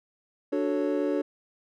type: chord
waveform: triangle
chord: D major seventh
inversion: none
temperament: equal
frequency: 293.7 / 370 / 440 / 554.4 Hz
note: D4 / F#4 / A4 / C#5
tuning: 0 / 0 / 0 / 0 cents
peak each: -26 / -29 / -29 / -29 dBFS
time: 0.52-1.22 s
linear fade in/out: 10 ms
effects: none